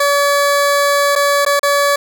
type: tone with dropouts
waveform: 20% pulse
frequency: 570 Hz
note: C#5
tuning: 48 cents sharp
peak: -6 dBFS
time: 0-1.96 s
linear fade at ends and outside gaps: 5 ms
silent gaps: 1.154-1.159 / 1.451-1.462 / 1.595-1.63 s
effects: 7-bit